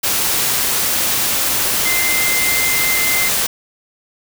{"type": "tone in noise", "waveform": "sine", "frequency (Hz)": 2080, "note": "C7", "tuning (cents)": -11, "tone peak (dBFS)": -18, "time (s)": [1.85, 3.29], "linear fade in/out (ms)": 10, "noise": "white", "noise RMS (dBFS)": -17, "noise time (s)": [0.03, 3.47], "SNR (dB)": -4, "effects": []}